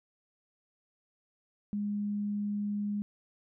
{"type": "tone", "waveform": "sine", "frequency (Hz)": 205.8, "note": "G#3", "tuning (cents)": -16, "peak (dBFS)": -30, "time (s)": [1.73, 3.02], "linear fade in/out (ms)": 0, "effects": []}